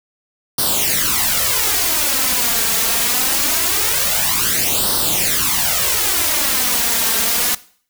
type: noise with flanger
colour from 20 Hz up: white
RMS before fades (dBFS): -17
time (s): 0.58-7.55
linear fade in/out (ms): 5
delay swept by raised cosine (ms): 0.21 to 4.41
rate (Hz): 0.23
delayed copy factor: +0.75
effects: noise-tail reverb RT60 0.5 s tail -19 dB re dry